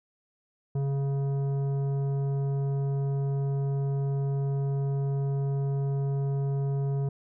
sine tone with tanh clipping, 138.59 Hz, C#3, in tune, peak -27 dBFS, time 0.75-7.09 s, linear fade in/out 5 ms, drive 11 dB, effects none

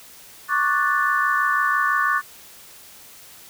sine chord, D major seventh, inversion third, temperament equal, 1108.7 / 1174.7 / 1480 / 1760 Hz, C#6 / D6 / F#6 / A6, 0 / 0 / 0 / 0 cents, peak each -23 dBFS, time 0.48-2.22 s, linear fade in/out 50 ms, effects white hiss -45 dBFS RMS until 3.49 s

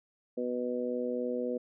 harmonic tone, 123.47 Hz, B2, in tune, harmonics 2 / 3 / 4 / 5, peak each -35 / -38 / -33 / -42 dBFS, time 0.37-1.58 s, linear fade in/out 10 ms, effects none

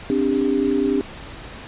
sine tone cluster, 263.5 / 294 / 397.8 Hz, C4 / D4 / G4, +12 / +2 / +25 cents, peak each -21 dBFS, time 0.1-1.01 s, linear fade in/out 0 ms, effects pink hiss -37 dBFS RMS until 1.67 s + resampled to 8000 Hz

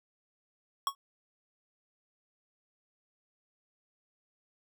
square tone with exponential decay, 1106 Hz, C#6, 4 cents flat, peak -24 dBFS, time 0.87-0.95 s, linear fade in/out 1 ms, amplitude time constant 16 ms, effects none

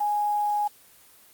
sine tone with quantisation, 830.6 Hz, G#5, in tune, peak -22 dBFS, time 0-0.68 s, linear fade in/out 10 ms, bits 7, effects white hiss -54 dBFS RMS until 1.33 s + Opus 24 kbps

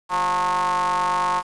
square ring-modulated tone, 92.5 Hz, F#2, in tune, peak -17 dBFS, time 0.09-1.43 s, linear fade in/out 50 ms, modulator 993 Hz, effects resampled to 22050 Hz + 8-bit

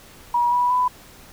sine tone with pitch steps, 961 / 978.9 / 997.2 Hz, B5 / B5 / B5, -48 / -16 / +16 cents, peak -16 dBFS, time 0.34-0.88 s, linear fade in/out 5 ms, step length 180 ms, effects pink hiss -46 dBFS RMS until 1.32 s

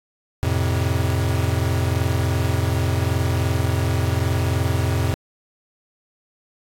square chord, F major, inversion none, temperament equal, 87.31 / 110 / 130.81 Hz, F2 / A2 / C3, 0 / 0 / 0 cents, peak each -22 / -24 / -25 dBFS, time 0.43-5.14 s, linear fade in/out 0 ms, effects AAC 64 kbps

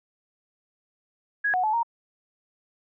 sine tone with pitch steps, 1663 / 735 / 862 / 931 Hz, G#6 / F#5 / A5 / A#5, +2 / -12 / -36 / -2 cents, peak -21 dBFS, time 1.44-1.832 s, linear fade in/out 10 ms, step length 98 ms, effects none

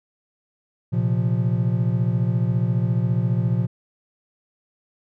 triangle chord, Bb suspended second, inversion none, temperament just, 116.54 / 131.11 / 174.81 Hz, Bb2 / C3 / F3, 0 / +4 / +2 cents, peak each -19 / -22 / -22 dBFS, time 0.92-3.67 s, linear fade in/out 20 ms, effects none

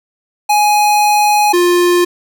square tone pair in turn, 835 / 352.3 Hz, G#5 / F4, +9 / +15 cents, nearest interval octave + minor third, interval 1494 cents, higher first, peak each -9 dBFS, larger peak neither, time 0.49-1.53 / 1.53-2.05 s, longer first, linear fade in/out 10 ms, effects none

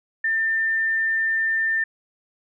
sine tone, 1795 Hz, A6, 34 cents sharp, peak -19 dBFS, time 0.24-1.84 s, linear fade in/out 5 ms, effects none

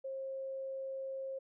sine tone, 535 Hz, C5, 38 cents sharp, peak -38 dBFS, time 0.04-1.39 s, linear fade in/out 10 ms, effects none

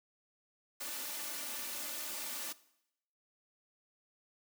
white noise with comb filter, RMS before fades -41 dBFS, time 0.8-2.53 s, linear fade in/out 10 ms, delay 3.4 ms, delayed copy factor +0.75, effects noise-tail reverb RT60 0.8 s tail -19 dB re dry + high-pass 200 Hz 12 dB/octave

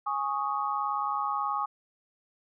sine chord, Ab suspended fourth, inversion none, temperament just, 830.6 / 1107.5 / 1245.9 Hz, Ab5 / Db6 / Eb6, 0 / -2 / +2 cents, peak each -32 / -31 / -32 dBFS, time 0.06-1.66 s, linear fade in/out 10 ms, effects none

